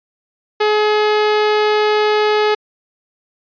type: tone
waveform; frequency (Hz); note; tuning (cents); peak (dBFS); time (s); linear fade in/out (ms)
sawtooth; 423.7; G#4; +35; -8; 0.6-2.55; 10
effects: resampled to 11025 Hz